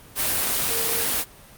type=tone in noise; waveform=sine; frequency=458.4 Hz; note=A#4; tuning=29 cents flat; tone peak=-32 dBFS; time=0.67-1.08 s; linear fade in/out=50 ms; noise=white; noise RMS=-23 dBFS; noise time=0.15-1.25 s; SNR=-12 dB; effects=pink hiss -47 dBFS RMS until 1.57 s + Opus 32 kbps